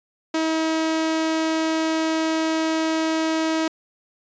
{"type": "tone", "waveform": "sawtooth", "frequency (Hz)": 320.1, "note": "D#4", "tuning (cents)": 49, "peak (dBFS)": -16, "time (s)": [0.34, 3.68], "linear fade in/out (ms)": 5, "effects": ["resampled to 16000 Hz"]}